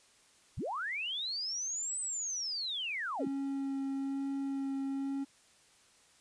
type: linear two-way sweep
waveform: sine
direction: up then down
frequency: 40.36 to 8200 to 135.5 Hz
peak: -34 dBFS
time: 0.57-3.28 s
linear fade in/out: 10 ms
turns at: 2 s
type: tone with vibrato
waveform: triangle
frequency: 273.6 Hz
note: C#4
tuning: 23 cents flat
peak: -31 dBFS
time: 3.19-5.25 s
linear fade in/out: 20 ms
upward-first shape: sine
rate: 1.1 Hz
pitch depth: 10 cents each way
effects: white hiss -64 dBFS RMS until 6.2 s + resampled to 22050 Hz